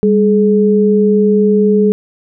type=tone pair together; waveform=sine; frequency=200.1 / 424 Hz; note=G3 / G#4; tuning=+36 / +36 cents; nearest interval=octave + minor second; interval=1300 cents; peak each=-10 dBFS; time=0.03-1.92 s; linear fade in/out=0 ms; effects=none